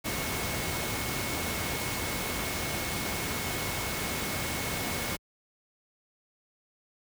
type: tone in noise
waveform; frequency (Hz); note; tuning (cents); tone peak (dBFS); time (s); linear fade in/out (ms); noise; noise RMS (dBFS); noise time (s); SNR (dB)
sine; 2189; C#7; -22; -40; 0.04-5.17; 20; pink; -32; 0.04-5.17; -11
effects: high-pass 60 Hz 12 dB/octave

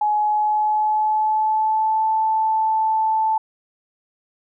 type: tone with pitch glide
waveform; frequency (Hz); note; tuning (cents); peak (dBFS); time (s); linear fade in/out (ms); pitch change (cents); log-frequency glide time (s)
sine; 843 to 877.8; G#5 to A5; +26 to -4; -16; 0.01-3.38; 5; +70; 0.17-2.08
effects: none

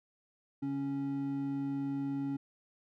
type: tone pair together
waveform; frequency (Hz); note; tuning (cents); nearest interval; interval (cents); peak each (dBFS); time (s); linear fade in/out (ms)
triangle; 140.41 / 277.2; C#3 / C#4; +23 / 0; octave; 1177; -39 / -31; 0.62-2.37; 10
effects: none

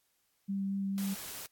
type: tone with vibrato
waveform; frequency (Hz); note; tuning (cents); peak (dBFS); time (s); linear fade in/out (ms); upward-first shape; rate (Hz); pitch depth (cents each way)
sine; 196; G3; 0; -31; 0.48-1.15; 20; sine; 4.4; 9
type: noise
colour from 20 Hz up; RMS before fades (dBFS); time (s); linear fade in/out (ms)
white; -43; 0.98-1.46; 0
effects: white hiss -75 dBFS RMS until 1.51 s + AAC 64 kbps

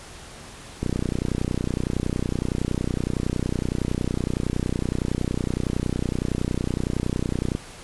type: click train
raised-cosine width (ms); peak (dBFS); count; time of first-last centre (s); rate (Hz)
3; -11; 208; 0.83-7.551; 30.8
effects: pink hiss -42 dBFS RMS until 7.83 s + resampled to 24000 Hz

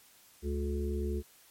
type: harmonic tone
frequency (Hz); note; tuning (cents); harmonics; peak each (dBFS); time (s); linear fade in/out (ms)
71.8; D2; -39; 1 / 3 / 5 / 6; -32 / -39 / -37 / -41; 0.42-1.23; 50
effects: white hiss -60 dBFS RMS until 1.5 s + MP3 64 kbps

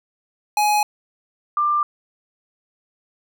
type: tone pair in turn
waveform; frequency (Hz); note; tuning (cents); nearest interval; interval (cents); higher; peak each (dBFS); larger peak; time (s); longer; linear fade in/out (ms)
square / sine; 838 / 1188.9; G#5 / D6; +15 / +21; tritone; 606; second; -16; neither; 0.57-0.83 / 1.57-1.83; neither; 2
effects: none

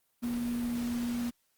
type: tone in noise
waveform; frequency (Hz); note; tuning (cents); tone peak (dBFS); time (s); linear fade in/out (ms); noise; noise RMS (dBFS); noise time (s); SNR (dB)
sine; 239.2; A#3; +45; -30; 0.22-1.31; 20; pink; -44; 0.22-1.31; +11
effects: white hiss -74 dBFS RMS until 1.57 s + Opus 32 kbps

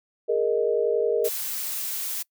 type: chord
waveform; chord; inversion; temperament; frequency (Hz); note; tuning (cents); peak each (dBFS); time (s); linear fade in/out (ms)
sine; Ab suspended second; none; equal; 415.3 / 466.2 / 622.3; Ab4 / Bb4 / Eb5; 0 / 0 / 0; -25 / -22 / -28; 0.28-1.29; 20
type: noise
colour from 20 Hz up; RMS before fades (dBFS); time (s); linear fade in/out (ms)
blue; -30; 1.24-2.23; 10
effects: noise-tail reverb RT60 0.1 s tail -24 dB re dry

